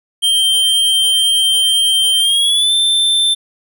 square tone with pitch glide, 3149 to 3555 Hz, G7 to A7, +7 to +17 cents, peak -11 dBFS, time 0.22-3.35 s, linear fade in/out 20 ms, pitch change +210 cents, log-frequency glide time 2.19-2.73 s, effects none

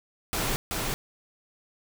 pink noise with echo, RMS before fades -28 dBFS, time 0.33-0.56 s, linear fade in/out 0 ms, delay 380 ms, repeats 1, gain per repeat -2 dB, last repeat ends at 0.94 s, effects none

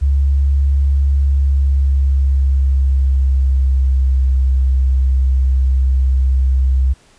sine tone with pitch glide, 69.3 to 65.41 Hz, C#2 to C2, 0 to 0 cents, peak -10 dBFS, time 0.01-6.94 s, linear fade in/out 20 ms, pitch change -100 cents, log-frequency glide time 1.12-4.27 s, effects pink hiss -50 dBFS RMS until 7.18 s + resampled to 22050 Hz

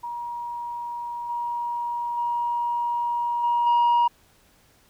sine tone with level steps, 952 Hz, A#5, 36 cents sharp, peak -29 / -25 / -22 / -18 / -14 dBFS, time 0.03-4.08 s, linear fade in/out 10 ms, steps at 1.29 / 2.17 / 3.43 / 3.66 s, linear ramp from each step 10 ms, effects tanh soft clip ceiling -15 dBFS + pink hiss -59 dBFS RMS until 4.89 s

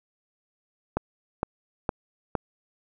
click train, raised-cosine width 1 ms, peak -10 dBFS, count 4, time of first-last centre 0.97-2.352 s, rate 2.17 Hz, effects none

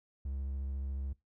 triangle tone with vibrato, 68 Hz, C#2, 33 cents flat, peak -33 dBFS, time 0.25-1.13 s, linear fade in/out 5 ms, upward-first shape square, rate 14 Hz, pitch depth 18 cents each way, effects noise-tail reverb RT60 0.2 s tail -21 dB re dry

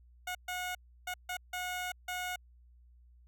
15% pulse tone bursts at uneven times, 726 Hz, F#5, 33 cents flat, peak -29 dBFS, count 6, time 0.27-0.35 / 0.48-0.75 / 1.07-1.14 / 1.29-1.37 / 1.53-1.92 / 2.08-2.36 s, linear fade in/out 5 ms, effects added 60 Hz sine -57 dBFS peak until 3.27 s

